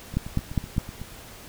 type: two click trains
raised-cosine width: 5 ms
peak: -10 / -23 dBFS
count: 4 / 8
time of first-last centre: 0.17-0.781 / 0.14-1.016 s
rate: 4.91 / 7.99 Hz
effects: pink hiss -44 dBFS RMS until 1.48 s